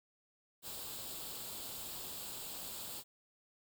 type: noise with comb filter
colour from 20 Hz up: white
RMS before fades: -45 dBFS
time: 0.62-3.04 s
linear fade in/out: 50 ms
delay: 0.25 ms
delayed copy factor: +0.6
effects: none